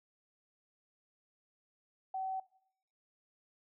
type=tone; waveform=sine; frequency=761 Hz; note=F#5; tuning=48 cents sharp; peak=-35 dBFS; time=2.14-2.4 s; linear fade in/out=5 ms; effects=noise-tail reverb RT60 0.7 s tail -21 dB re dry